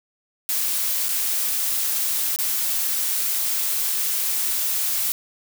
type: noise with dropouts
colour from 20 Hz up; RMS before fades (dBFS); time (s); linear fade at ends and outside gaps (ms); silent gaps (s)
blue; -23; 0.49-5.12; 0; 1.084-1.089 / 2.361-2.388
effects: none